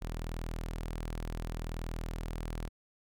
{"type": "tone", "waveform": "sawtooth", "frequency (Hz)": 40.69, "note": "E1", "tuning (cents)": -22, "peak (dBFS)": -32, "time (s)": [0.01, 2.69], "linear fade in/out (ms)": 20, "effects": []}